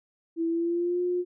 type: tone with pitch glide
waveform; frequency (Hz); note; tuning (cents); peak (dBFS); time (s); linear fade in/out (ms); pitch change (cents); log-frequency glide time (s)
sine; 331 to 356.8; E4 to F4; +7 to +37; -24; 0.36-1.25; 50; +130; 0.48-1.01
effects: none